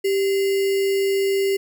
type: tone with sample-and-hold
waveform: sine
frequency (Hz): 392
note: G4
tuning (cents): 0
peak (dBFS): -17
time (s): 0.04-1.57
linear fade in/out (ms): 10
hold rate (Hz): 2450
effects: none